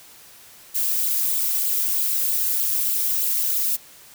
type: noise with flanger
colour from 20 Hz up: violet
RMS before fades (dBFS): -22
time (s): 0.74-3.77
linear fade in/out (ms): 20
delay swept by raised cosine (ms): 0.24 to 2.54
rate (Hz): 3.2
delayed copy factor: +0.6
effects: white hiss -47 dBFS RMS until 4.14 s